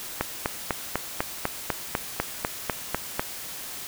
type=click train; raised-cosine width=0.5 ms; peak=-8 dBFS; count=13; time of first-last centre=0.21-3.195 s; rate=4.02 Hz; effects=white hiss -37 dBFS RMS until 3.87 s